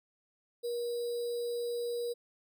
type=tone with sample-and-hold; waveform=sine; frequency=476.9 Hz; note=A#4; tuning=39 cents sharp; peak=-32 dBFS; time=0.63-2.14 s; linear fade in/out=20 ms; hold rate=4410 Hz; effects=none